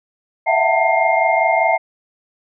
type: tone cluster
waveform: sine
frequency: 653 / 678 / 754 / 896 / 2119 Hz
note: E5 / E5 / F#5 / A5 / C7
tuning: -17 / +49 / +32 / +31 / +21 cents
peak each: -19 dBFS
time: 0.46-1.78 s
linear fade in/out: 20 ms
effects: none